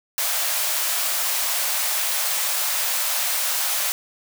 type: high-pass noise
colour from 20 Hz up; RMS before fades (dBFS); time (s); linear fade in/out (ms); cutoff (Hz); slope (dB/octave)
white; -23; 0.18-3.92; 0; 550; 48
effects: none